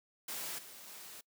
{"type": "noise with level steps", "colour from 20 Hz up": "white", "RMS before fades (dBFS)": [-41, -52, -50], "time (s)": [0.28, 1.21], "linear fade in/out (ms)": 5, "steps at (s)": [0.58, 0.87], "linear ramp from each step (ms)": 10, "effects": ["noise-tail reverb RT60 0.1 s tail -24 dB re dry", "high-pass 150 Hz 12 dB/octave"]}